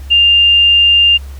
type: tone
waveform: sine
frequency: 2800 Hz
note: F7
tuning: 4 cents sharp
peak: -5 dBFS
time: 0.1-1.18 s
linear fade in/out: 20 ms
effects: added 68 Hz sine -25 dBFS peak until 1.39 s + pink hiss -42 dBFS RMS until 1.39 s